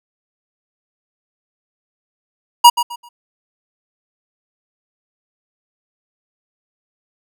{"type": "tone with echo", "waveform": "square", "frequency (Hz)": 956, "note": "A#5", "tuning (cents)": 43, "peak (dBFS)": -3, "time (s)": [2.64, 2.7], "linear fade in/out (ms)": 10, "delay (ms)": 130, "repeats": 3, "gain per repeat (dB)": -12, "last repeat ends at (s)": 3.09, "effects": []}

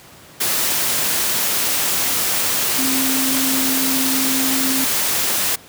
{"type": "tone in noise", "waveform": "sine", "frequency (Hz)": 264.7, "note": "C4", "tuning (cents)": 20, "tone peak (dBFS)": -21, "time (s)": [2.78, 4.85], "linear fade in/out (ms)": 10, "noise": "white", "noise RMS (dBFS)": -19, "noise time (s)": [0.4, 5.56], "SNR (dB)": -5, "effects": ["pink hiss -43 dBFS RMS until 5.68 s", "high-pass 100 Hz 12 dB/octave"]}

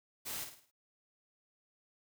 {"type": "noise with echo", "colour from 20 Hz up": "white", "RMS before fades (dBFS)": -41, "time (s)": [0.25, 0.45], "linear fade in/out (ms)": 20, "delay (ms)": 53, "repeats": 5, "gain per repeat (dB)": -7, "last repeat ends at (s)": 0.715, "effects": []}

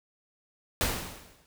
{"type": "noise with exponential decay", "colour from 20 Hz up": "pink", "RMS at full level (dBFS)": -25, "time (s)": [0.81, 1.46], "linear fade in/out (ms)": 0, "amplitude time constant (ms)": 140, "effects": []}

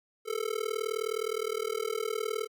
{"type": "tone with amplitude modulation", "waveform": "square", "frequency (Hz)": 440, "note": "A4", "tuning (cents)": 0, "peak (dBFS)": -27, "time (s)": [0.25, 2.48], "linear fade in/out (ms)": 50, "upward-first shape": "sine", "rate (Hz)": 39.4, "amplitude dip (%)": 100, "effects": []}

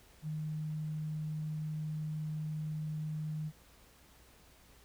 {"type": "tone", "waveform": "sine", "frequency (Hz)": 154.3, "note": "D#3", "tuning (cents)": -14, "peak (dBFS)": -35, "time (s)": [0.22, 3.52], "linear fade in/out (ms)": 50, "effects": ["added 60 Hz sine -65 dBFS peak until 4.84 s", "pink hiss -62 dBFS RMS until 4.84 s"]}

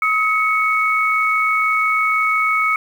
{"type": "tone pair together", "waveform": "sine", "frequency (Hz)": [1273, 2219], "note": ["D#6", "C#7"], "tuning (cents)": [39, 1], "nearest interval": "minor seventh", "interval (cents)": 962, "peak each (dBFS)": -17, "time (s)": [0.02, 2.76], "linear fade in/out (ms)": 2, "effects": ["7-bit"]}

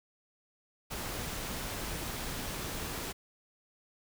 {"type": "noise", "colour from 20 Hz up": "pink", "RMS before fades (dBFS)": -38, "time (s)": [0.9, 3.13], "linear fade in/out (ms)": 20, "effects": []}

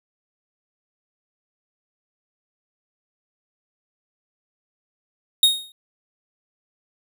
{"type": "tone with exponential decay", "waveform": "45% pulse", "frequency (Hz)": 3729, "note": "A#7", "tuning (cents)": 0, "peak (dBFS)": -9, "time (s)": [5.43, 5.72], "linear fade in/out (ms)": 2, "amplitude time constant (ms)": 62, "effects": []}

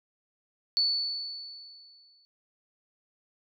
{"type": "tone with exponential decay", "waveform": "sine", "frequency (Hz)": 4461, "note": "C#8", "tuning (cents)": 10, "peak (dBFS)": -21, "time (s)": [0.77, 2.25], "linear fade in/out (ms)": 0, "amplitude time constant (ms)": 320, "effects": []}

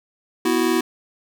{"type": "chord", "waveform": "square", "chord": "B suspended fourth", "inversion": "none", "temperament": "just", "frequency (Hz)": [246.9, 329.3, 370.4], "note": ["B3", "E4", "F#4"], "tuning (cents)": [0, -2, 2], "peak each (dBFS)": [-24, -21, -22], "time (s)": [0.45, 0.81], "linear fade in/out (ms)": 5, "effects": []}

